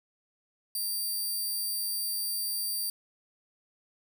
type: tone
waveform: 5% pulse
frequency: 4699 Hz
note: D8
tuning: in tune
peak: -23 dBFS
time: 0.75-2.9 s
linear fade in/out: 2 ms
effects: none